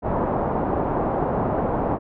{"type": "low-pass noise", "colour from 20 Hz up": "white", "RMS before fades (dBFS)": -23, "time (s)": [0.02, 1.99], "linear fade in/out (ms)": 50, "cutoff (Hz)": 880, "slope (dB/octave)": 24, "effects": []}